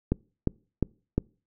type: click train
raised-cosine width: 3 ms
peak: -10 dBFS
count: 4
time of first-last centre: 0.12-1.18 s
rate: 2.83 Hz
effects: noise-tail reverb RT60 0.4 s tail -26 dB re dry